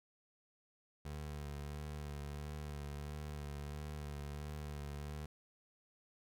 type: tone with vibrato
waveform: 25% pulse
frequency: 73.42 Hz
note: D2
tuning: in tune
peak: -39 dBFS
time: 1.05-5.26 s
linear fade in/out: 5 ms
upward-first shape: sine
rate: 1.5 Hz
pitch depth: 37 cents each way
effects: none

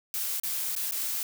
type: noise with dropouts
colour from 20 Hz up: blue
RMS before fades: -31 dBFS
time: 0.14-1.23 s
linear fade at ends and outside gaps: 1 ms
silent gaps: 0.399-0.434 / 0.752-0.763 / 0.911-0.921 s
effects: none

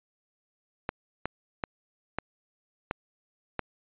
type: clicks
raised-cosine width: 0.5 ms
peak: -14 dBFS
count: 6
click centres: 0.891 / 1.256 / 1.638 / 2.186 / 2.911 / 3.593 s
effects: resampled to 8000 Hz

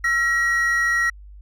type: tone pair together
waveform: triangle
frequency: 1351 / 1902.9 Hz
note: E6 / A#6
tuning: +42 / +35 cents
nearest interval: tritone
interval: 593 cents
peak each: -24 / -16 dBFS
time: 0.04-1.1 s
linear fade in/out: 5 ms
effects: added 50 Hz sine -39 dBFS peak until 1.41 s

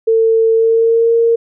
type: tone with pitch glide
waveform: sine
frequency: 450 to 462.1 Hz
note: A4 to A#4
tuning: +39 to -15 cents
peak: -8 dBFS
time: 0.07-1.36 s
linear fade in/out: 10 ms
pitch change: +46 cents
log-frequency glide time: 0.54-1.14 s
effects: none

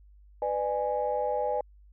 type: chord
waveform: sine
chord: G# diminished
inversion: first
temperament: just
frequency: 498.4 / 598 / 830.6 Hz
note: B4 / D5 / G#5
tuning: +16 / +31 / 0 cents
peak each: -30 dBFS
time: 0.42-1.61 s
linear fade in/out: 2 ms
effects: tanh soft clip ceiling -17 dBFS + added 50 Hz sine -52 dBFS peak until 1.92 s

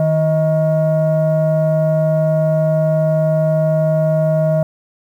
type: tone pair together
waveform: sine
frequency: 156.43 / 631 Hz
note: D#3 / D#5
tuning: +10 / +24 cents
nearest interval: 2 octaves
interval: 2414 cents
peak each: -13 dBFS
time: 0-4.63 s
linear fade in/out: 2 ms
effects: tanh soft clip ceiling -8 dBFS + 8-bit

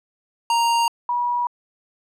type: tone pair in turn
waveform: square / sine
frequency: 932.3 / 967.7 Hz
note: A#5 / B5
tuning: 0 / -36 cents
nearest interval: minor second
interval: 64 cents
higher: second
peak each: -17 / -19 dBFS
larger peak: first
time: 0.5-0.88 / 1.09-1.47 s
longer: neither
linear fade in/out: 2 ms
effects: low-pass 10000 Hz 12 dB/octave

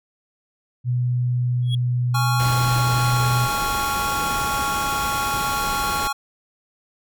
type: tone with pitch glide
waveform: sine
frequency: 123.47 to 122.62 Hz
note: B2 to B2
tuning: 0 to -12 cents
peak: -18 dBFS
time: 0.84-3.49 s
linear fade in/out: 50 ms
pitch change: -12 cents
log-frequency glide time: 1.23-3.13 s
type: tone with exponential growth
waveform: triangle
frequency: 3322 Hz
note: G#7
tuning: in tune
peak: -22 dBFS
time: 1.62-1.75 s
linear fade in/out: 5 ms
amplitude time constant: 27 ms
type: chord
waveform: square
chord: Db major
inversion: second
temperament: just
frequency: 831.5 / 1108.7 / 1385.9 Hz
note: Ab5 / Db6 / F6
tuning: +2 / 0 / -14 cents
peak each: -27 dBFS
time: 2.14-6.13 s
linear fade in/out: 10 ms
type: noise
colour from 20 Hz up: pink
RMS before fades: -29 dBFS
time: 2.39-6.08 s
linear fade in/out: 10 ms
effects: none

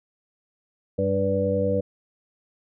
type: harmonic tone with a mistuned harmonic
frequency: 98 Hz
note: G2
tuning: in tune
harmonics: 1 / 2 / 3 / 5 / 6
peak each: -28 / -28 / -32 / -23 / -28 dBFS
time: 0.98-1.81 s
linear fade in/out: 10 ms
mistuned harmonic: 6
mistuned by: -23 cents
effects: none

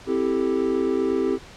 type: chord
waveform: triangle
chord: A minor seventh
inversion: first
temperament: equal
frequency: 261.6 / 329.6 / 392 / 440 Hz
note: C4 / E4 / G4 / A4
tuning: 0 / 0 / 0 / 0 cents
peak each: -24 / -25 / -21 / -26 dBFS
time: 0.06-1.39 s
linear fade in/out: 50 ms
effects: pink hiss -44 dBFS RMS until 1.56 s + low-pass 6000 Hz 12 dB/octave

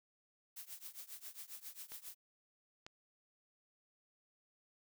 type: noise with tremolo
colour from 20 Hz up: blue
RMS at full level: -47 dBFS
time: 0.56-2.15 s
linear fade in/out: 10 ms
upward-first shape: triangle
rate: 7.4 Hz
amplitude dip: 95%
type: clicks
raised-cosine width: 0.2 ms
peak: -32 dBFS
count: 2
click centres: 1.92 / 2.865 s
effects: none

